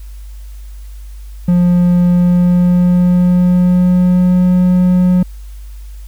triangle tone with pitch glide, 176.7 to 181.04 Hz, F3 to F#3, +21 to -37 cents, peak -5 dBFS, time 1.48-5.23 s, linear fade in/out 5 ms, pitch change +42 cents, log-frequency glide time 2.07-4.44 s, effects added 50 Hz sine -27 dBFS peak until 6.07 s + white hiss -48 dBFS RMS until 6.07 s

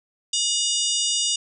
harmonic tone with a mistuned harmonic, 966 Hz, B5, 39 cents flat, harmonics 3 / 4 / 5 / 6 / 7 / 8 / 9, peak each -26 / -27 / -28 / -29 / -29 / -30 / -31 dBFS, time 0.33-1.36 s, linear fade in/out 5 ms, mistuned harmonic 4, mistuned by -100 cents, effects none

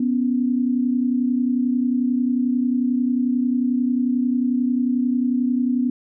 sine tone pair together, 246.9 / 278.1 Hz, B3 / C#4, 0 / +6 cents, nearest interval major second, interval 206 cents, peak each -18 / -24 dBFS, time 0-5.9 s, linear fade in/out 5 ms, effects none

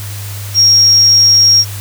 sine tone, 5588 Hz, F8, in tune, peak -4 dBFS, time 0.54-1.65 s, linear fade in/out 50 ms, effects added 101 Hz sine -22 dBFS peak until 1.8 s + white hiss -29 dBFS RMS until 1.8 s

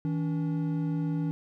triangle tone pair together, 161.1 / 286.4 Hz, E3 / D4, -39 / -43 cents, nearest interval minor seventh, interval 996 cents, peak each -26 / -30 dBFS, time 0.05-1.31 s, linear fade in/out 0 ms, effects none

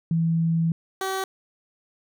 sine / 15% pulse tone pair in turn, 164.81 / 382.6 Hz, E3 / G4, 0 / -42 cents, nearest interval octave + minor third, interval 1458 cents, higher second, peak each -19 dBFS, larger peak neither, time 0.11-0.72 / 1.01-1.24 s, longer first, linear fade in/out 2 ms, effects none

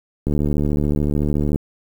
click train, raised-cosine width 3 ms, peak -8 dBFS, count 96, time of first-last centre 0.27-1.559 s, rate 73.7 Hz, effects 7-bit

